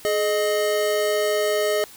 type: tone pair together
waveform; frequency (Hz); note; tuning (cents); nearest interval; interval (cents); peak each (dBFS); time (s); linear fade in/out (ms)
square; 423.1 / 618; G#4 / D#5; +32 / -12; perfect fifth; 656; -23; 0.05-1.84; 0
effects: white hiss -45 dBFS RMS until 1.96 s

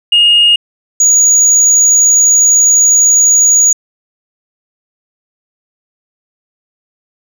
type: tone pair in turn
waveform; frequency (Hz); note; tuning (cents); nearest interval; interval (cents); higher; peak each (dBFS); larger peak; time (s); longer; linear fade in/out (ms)
sine; 2853 / 6786; F7 / G#8; +36 / +36; octave + minor third; 1500; second; -3; neither; 0.12-0.56 / 1-3.73; second; 5
effects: tanh soft clip ceiling 0 dBFS

